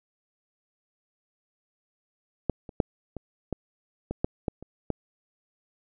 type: clicks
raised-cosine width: 2 ms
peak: -10 / -27 / -7 / -22 / -15 / -17 / -10 / -13 / -28 / -13 dBFS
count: 10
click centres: 2.497 / 2.692 / 2.802 / 3.167 / 3.527 / 4.11 / 4.245 / 4.482 / 4.626 / 4.903 s
effects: none